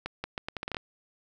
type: accelerating click train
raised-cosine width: 0.3 ms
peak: -17 dBFS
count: 10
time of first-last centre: 0.06-0.768 s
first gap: 180 ms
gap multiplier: 0.77
effects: none